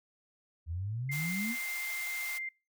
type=exponential sweep; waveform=sine; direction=up; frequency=77.78 to 246.9 Hz; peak=-33 dBFS; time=0.66-1.56 s; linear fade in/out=50 ms
type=tone; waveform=sine; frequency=2095 Hz; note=C7; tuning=2 cents sharp; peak=-35 dBFS; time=1.09-2.49 s; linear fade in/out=5 ms
type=high-pass noise; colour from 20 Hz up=white; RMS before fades=-42 dBFS; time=1.11-2.39 s; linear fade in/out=20 ms; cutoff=640 Hz; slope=96 dB/octave
effects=noise-tail reverb RT60 0.3 s tail -25 dB re dry